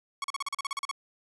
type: tone bursts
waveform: sawtooth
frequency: 1109 Hz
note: C#6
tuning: in tune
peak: -26 dBFS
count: 12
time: 0.22-0.913 s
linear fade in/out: 2 ms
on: 22 ms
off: 39 ms
effects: resampled to 24000 Hz

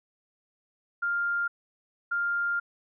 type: tone bursts at uneven times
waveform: sine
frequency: 1400 Hz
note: F6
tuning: 4 cents sharp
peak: -25 dBFS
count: 2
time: 1.02-1.48 / 2.11-2.6 s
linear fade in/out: 10 ms
effects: none

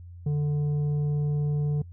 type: tone with tanh clipping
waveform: sine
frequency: 147.3 Hz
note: D3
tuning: 6 cents sharp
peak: -24 dBFS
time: 0.26-1.82 s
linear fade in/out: 5 ms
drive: 6 dB
effects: noise-tail reverb RT60 0.1 s tail -23 dB re dry + added 87 Hz sine -41 dBFS peak until 1.92 s

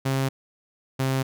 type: tone pair in turn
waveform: sawtooth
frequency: 134.3 / 132.91 Hz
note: C3 / C3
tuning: +46 / +28 cents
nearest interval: unison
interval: 18 cents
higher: first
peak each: -18 dBFS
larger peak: neither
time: 0.05-0.29 / 0.99-1.23 s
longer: neither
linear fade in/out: 10 ms
effects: none

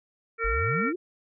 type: harmonic tone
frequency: 457.2 Hz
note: A#4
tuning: 34 cents flat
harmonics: 1 / 3 / 4 / 5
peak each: -30 / -28 / -34 / -31 dBFS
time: 0.38-0.93 s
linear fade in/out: 50 ms
type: exponential sweep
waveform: sine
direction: up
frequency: 41.2 to 382.9 Hz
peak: -27 dBFS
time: 0.44-0.96 s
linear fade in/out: 10 ms
effects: none

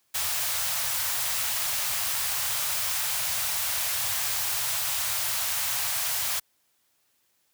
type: band-stop noise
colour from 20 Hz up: white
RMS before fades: -28 dBFS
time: 0.14-6.4 s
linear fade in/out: 10 ms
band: 130 to 640 Hz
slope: 24 dB/octave
effects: white hiss -70 dBFS RMS until 7.53 s + high-pass 60 Hz 12 dB/octave

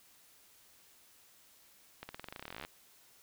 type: accelerating click train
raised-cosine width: 0.3 ms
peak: -27 dBFS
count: 22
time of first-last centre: 2.03-2.65 s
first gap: 60 ms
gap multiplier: 0.92
effects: white hiss -63 dBFS RMS until 3.22 s

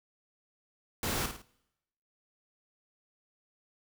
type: noise with echo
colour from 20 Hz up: pink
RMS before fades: -33 dBFS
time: 1.03-1.26 s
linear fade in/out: 2 ms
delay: 53 ms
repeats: 3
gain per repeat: -7 dB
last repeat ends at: 1.419 s
effects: noise-tail reverb RT60 0.9 s tail -24 dB re dry

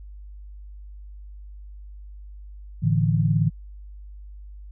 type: chord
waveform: sine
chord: A suspended fourth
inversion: none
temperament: just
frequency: 110 / 146.67 / 165 Hz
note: A2 / D3 / E3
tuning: 0 / -2 / +2 cents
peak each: -22 dBFS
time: 2.82-3.5 s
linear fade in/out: 20 ms
effects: added 50 Hz sine -38 dBFS peak until 4.71 s

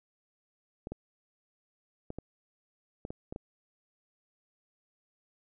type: clicks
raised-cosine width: 2 ms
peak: -25 dBFS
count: 8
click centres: 0.871 / 0.92 / 2.104 / 2.186 / 3.051 / 3.105 / 3.325 / 3.361 s
effects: none

